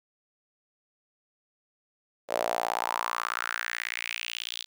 sawtooth tone with high-pass filter sweep, 58.2 Hz, A#1, 2 cents flat, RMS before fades -32 dBFS, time 2.28-4.66 s, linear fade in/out 50 ms, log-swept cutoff 560 to 3700 Hz, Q 4, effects none

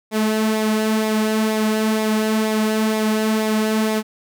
sawtooth tone with flanger, 217.3 Hz, A3, 21 cents flat, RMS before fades -19 dBFS, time 0.11-4.03 s, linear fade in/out 50 ms, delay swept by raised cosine 0.66 to 3.76 ms, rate 2.1 Hz, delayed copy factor -0.5, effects none

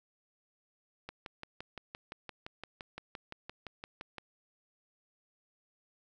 click train, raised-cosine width 0.3 ms, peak -26 dBFS, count 19, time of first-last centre 1.09-4.183 s, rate 5.82 Hz, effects none

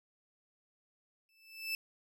30% pulse tone with exponential growth, 2637 Hz, E7, in tune, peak -29 dBFS, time 1.29-1.75 s, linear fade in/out 1 ms, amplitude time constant 98 ms, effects none

